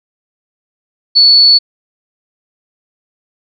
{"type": "tone", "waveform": "sine", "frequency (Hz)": 4435, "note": "C#8", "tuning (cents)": 0, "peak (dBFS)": -3, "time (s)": [1.15, 1.59], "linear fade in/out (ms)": 20, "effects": []}